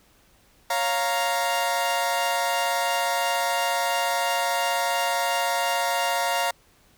sawtooth chord, Bb minor, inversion first, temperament equal, 554.4 / 698.5 / 932.3 Hz, Db5 / F5 / Bb5, 0 / 0 / 0 cents, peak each -26 / -22 / -22 dBFS, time 0.7-6.51 s, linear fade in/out 5 ms, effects pink hiss -59 dBFS RMS until 6.97 s

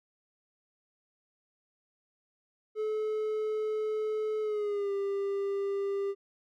triangle tone with pitch glide, 430.9 to 397.4 Hz, A4 to G4, -36 to +24 cents, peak -27 dBFS, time 2.75-6.15 s, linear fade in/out 50 ms, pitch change -140 cents, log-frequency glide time 4.41-4.92 s, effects none

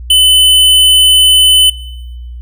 square tone, 3020 Hz, F#7, 35 cents sharp, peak -4 dBFS, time 0.1-1.7 s, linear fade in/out 5 ms, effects noise-tail reverb RT60 1.0 s tail -21 dB re dry + added 60 Hz sine -23 dBFS peak until 2.41 s

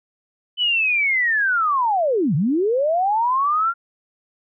sine linear two-way sweep, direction down then up, 3018 to 130.81 to 1404 Hz, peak -16 dBFS, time 0.57-3.74 s, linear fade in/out 50 ms, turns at 2.35 s, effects none

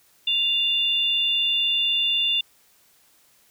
sine tone pair together, 2800 / 3528 Hz, F7 / A7, +4 / +4 cents, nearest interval major third, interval 400 cents, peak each -22 dBFS, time 0.27-2.41 s, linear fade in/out 5 ms, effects white hiss -59 dBFS RMS until 3.5 s

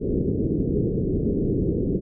white low-pass noise, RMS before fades -23 dBFS, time 0-2.01 s, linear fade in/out 50 ms, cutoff 430 Hz, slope 48 dB/octave, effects none

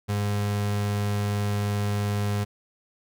35% pulse tone, 102.6 Hz, G#2, 21 cents flat, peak -22 dBFS, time 0.08-2.45 s, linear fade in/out 20 ms, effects none

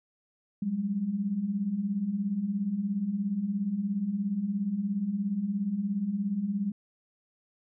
sine beating tone pair, 186.7 / 203.7 Hz, F#3 / G#3, +16 / -33 cents, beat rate 17 Hz, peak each -34 / -28 dBFS, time 0.62-6.72 s, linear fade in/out 5 ms, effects none

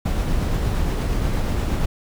brown noise with tremolo, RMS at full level -20 dBFS, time 0.05-1.86 s, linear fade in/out 10 ms, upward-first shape triangle, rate 8.5 Hz, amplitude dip 25%, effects none

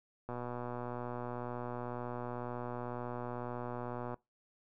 click train, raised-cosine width 1 ms, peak -27 dBFS, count 471, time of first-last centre 0.29-4.142 s, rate 122 Hz, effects noise-tail reverb RT60 0.2 s tail -22 dB re dry

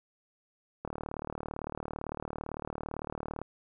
click train, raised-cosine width 1 ms, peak -22 dBFS, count 98, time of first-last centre 0.85-3.416 s, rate 37.8 Hz, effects none

